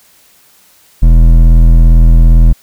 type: tone with hard clipping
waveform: sine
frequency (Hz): 41.2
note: E1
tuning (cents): 0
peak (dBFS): -3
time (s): 1.02-2.53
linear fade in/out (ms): 10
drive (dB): 10
effects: white hiss -46 dBFS RMS until 2.62 s